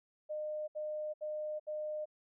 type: tone bursts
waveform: sine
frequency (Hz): 609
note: D#5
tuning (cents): -37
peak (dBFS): -36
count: 4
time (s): 0.29-2.057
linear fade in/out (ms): 20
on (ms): 390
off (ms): 69
effects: none